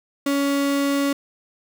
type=tone; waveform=35% pulse; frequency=280.4 Hz; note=C#4; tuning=20 cents sharp; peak=-17 dBFS; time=0.26-1.13 s; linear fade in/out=5 ms; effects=none